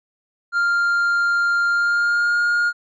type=tone with pitch glide; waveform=triangle; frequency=1396.9 to 1421.3 Hz; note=F6 to F6; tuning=0 to +30 cents; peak=-14 dBFS; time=0.52-2.73 s; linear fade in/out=50 ms; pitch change=+30 cents; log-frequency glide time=1.69-2.38 s; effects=resampled to 16000 Hz